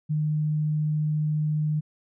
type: tone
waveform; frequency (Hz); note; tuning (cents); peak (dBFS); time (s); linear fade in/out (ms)
sine; 152.4; D#3; -36; -22; 0.09-1.81; 20
effects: none